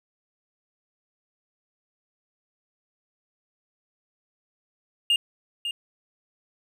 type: tone with echo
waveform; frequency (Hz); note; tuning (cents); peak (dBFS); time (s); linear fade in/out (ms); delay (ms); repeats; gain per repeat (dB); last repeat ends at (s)
triangle; 2824; F7; +19; -16; 5.1-5.16; 2; 550; 1; -9; 5.71
effects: none

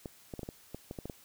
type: clicks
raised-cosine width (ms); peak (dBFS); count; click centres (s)
2; -26; 10; 0.058 / 0.338 / 0.393 / 0.432 / 0.489 / 0.746 / 0.911 / 0.988 / 1.056 / 1.098
effects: white hiss -59 dBFS RMS until 1.24 s

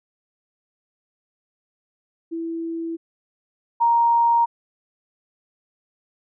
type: tone pair in turn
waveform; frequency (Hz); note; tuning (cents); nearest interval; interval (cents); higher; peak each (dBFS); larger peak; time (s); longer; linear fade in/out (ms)
sine; 330.6 / 935.1; E4 / A#5; +5 / +5; octave + tritone; 1800; second; -25 / -14; second; 2.31-2.97 / 3.8-4.46; neither; 20
effects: none

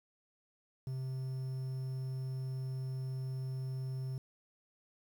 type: tone with quantisation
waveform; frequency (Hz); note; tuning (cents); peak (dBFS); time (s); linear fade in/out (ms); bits
triangle; 130.81; C3; 0; -34; 0.87-4.18; 2; 10
effects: none

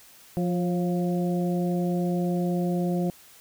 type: harmonic tone with a mistuned harmonic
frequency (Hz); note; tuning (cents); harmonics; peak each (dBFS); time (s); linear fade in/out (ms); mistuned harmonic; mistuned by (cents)
176; F3; +14; 1 / 2 / 3 / 4; -24 / -30 / -34 / -36; 0.37-3.1; 0; 3; +37
effects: white hiss -52 dBFS RMS until 3.4 s

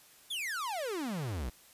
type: exponential sweep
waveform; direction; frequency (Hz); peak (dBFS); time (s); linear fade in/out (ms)
45% pulse; down; 3613 to 55; -34; 0.3-1.5; 10
effects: white hiss -59 dBFS RMS until 1.73 s + resampled to 32000 Hz

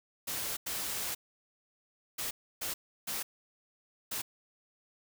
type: noise bursts at uneven times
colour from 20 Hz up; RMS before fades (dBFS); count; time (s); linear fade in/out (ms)
white; -36; 6; 0.27-0.57 / 0.66-1.15 / 2.18-2.31 / 2.61-2.74 / 3.07-3.23 / 4.11-4.22; 10
effects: none

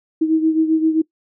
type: beating tone pair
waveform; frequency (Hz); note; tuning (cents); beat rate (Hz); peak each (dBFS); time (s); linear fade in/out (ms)
sine; 317.2 / 324.8; D#4 / E4; +33 / -26; 7.6; -14 / -20; 0.21-1.02; 10
effects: noise-tail reverb RT60 0.1 s tail -21 dB re dry

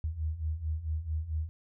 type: beating tone pair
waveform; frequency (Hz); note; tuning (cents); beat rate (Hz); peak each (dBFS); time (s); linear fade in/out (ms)
sine; 75.8 / 80.3; D#2 / E2; -45 / -45; 4.5; -36 / -32; 0.04-1.49; 0
effects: none

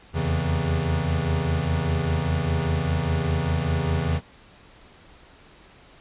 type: tone cluster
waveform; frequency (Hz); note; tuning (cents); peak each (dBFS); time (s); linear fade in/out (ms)
square; 80.5 / 85.5 / 134.7 / 161.9; E2 / F2 / C#3 / E3; -41 / -36 / -49 / -31; -28; 0.13-4.21; 50
effects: pink hiss -51 dBFS RMS until 6 s + resampled to 8000 Hz

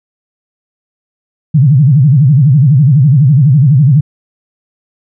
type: tone with vibrato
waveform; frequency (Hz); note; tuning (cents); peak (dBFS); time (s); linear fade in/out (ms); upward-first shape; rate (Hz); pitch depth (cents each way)
sine; 139.6; C#3; +13; -3; 1.54-4.01; 10; sine; 12; 230
effects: none

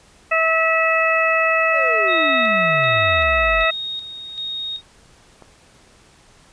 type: harmonic tone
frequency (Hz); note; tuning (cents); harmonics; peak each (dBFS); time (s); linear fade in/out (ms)
649; E5; -27; 1 / 2 / 3 / 4; -20 / -20 / -20 / -20; 0.31-3.71; 10
type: exponential sweep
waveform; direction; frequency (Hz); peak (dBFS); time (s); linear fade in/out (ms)
triangle; down; 622.3 to 43.69; -23; 1.71-3.66; 50
type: tone with tremolo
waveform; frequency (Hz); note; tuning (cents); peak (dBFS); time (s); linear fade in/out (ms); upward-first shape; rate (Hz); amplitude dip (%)
sine; 3729; A#7; 0; -24; 2.07-4.82; 50; square; 1.3; 55
type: clicks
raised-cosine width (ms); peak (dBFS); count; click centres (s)
1; -27; 2; 2.966 / 5.423
effects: pink hiss -51 dBFS RMS until 6.52 s + resampled to 22050 Hz

